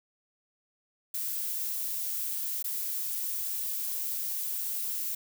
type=noise with dropouts; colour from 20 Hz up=violet; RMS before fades=-33 dBFS; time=1.14-5.15 s; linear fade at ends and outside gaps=5 ms; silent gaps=2.627-2.642 s; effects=none